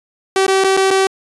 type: tone with dropouts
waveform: sawtooth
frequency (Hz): 384.3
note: G4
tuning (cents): -34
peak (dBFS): -7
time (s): 0.36-1.07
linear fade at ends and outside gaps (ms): 2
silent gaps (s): 0.466-0.48 / 0.639-0.644 / 0.768-0.773 / 0.906-0.91
effects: resampled to 24000 Hz